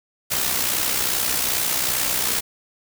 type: noise with amplitude modulation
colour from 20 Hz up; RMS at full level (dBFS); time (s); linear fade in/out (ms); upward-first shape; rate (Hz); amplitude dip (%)
white; -20; 0.3-2.41; 20; sine; 62.5; 50
effects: none

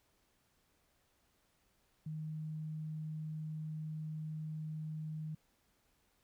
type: tone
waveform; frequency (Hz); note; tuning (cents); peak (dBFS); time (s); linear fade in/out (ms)
sine; 155.56; D#3; 0; -39; 2.06-5.35; 5
effects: pink hiss -75 dBFS RMS until 6.23 s

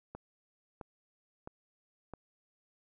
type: click train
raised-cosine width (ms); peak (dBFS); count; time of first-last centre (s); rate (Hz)
1; -29; 4; 0.15-2.137; 1.51
effects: none

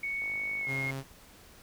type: tone with pitch glide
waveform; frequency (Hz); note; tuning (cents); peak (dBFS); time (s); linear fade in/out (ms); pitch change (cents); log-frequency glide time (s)
sine; 2222 to 2148; C#7 to C7; +4 to +45; -31; 0.03-0.91; 5; -59; 0.59-0.7
type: click train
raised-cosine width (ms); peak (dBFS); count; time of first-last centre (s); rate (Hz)
1; -36; 37; 0.22-0.926; 51
type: tone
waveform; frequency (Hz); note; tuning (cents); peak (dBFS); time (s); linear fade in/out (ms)
sawtooth; 134.9; C#3; -47; -31; 0.66-1.04; 50
effects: pink hiss -55 dBFS RMS until 1.62 s

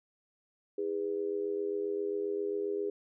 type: tone with amplitude modulation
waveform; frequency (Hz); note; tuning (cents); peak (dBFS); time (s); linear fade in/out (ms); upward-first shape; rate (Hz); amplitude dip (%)
sine; 407.6; G#4; -32; -27; 0.78-2.9; 5; sine; 87.5; 80
effects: none

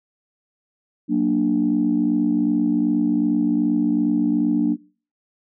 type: chord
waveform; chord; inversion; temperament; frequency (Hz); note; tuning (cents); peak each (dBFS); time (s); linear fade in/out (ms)
sine; Gb augmented; none; equal with one note detuned; 185 / 233.1 / 295.7; Gb3 / Bb3 / D4; 0 / 0 / +12; -24 / -20 / -18; 1.08-4.77; 50
effects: noise-tail reverb RT60 0.4 s tail -23 dB re dry + tanh soft clip ceiling -9 dBFS

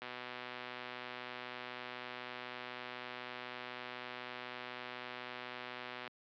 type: click train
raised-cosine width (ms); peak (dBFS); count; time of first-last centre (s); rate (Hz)
0.3; -27; 752; 0.02-6.076; 124
effects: high-pass 200 Hz 12 dB/octave + low-pass 4000 Hz 12 dB/octave

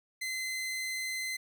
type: tone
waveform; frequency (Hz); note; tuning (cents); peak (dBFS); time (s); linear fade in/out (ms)
sawtooth; 2056; C7; -31; -30; 0.21-1.37; 10
effects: none

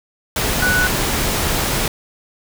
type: tone in noise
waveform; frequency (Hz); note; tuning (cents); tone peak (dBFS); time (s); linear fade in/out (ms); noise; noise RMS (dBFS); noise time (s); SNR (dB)
sine; 1480; F#6; 0; -15; 0.62-0.87; 2; pink; -19; 0.36-1.88; +1
effects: none

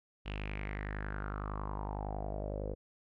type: tone with low-pass filter sweep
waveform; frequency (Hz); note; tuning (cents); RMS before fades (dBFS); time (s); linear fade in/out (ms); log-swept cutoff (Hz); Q
sawtooth; 50.9; G#1; -34; -39; 0.25-2.75; 20; 2900 to 490; 5.7
effects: none

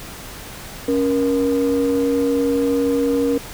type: ring-modulated tone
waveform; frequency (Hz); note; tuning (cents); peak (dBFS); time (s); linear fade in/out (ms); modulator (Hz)
triangle; 98; G2; 0; -9; 0.88-3.38; 5; 375
effects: tanh soft clip ceiling -10 dBFS + pink hiss -35 dBFS RMS until 3.53 s

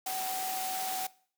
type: tone in noise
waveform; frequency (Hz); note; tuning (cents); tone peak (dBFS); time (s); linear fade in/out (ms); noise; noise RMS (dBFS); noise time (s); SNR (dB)
sine; 756; F#5; +37; -35; 0.06-1.07; 5; white; -37; 0.06-1.07; -1
effects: noise-tail reverb RT60 0.5 s tail -21 dB re dry + high-pass 200 Hz 12 dB/octave

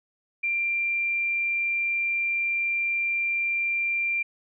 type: tone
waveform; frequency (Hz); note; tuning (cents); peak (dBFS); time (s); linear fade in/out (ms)
sine; 2373; D7; +17; -23; 0.43-4.23; 10
effects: none

